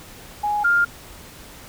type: tone pair in turn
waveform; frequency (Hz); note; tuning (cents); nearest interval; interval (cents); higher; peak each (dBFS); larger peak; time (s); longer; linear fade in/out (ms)
sine; 832 / 1403.3; G#5 / F6; +3 / +8; major sixth; 905; second; -19 / -14; second; 0.43-0.64 / 0.64-0.85; neither; 10
effects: pink hiss -42 dBFS RMS until 1.68 s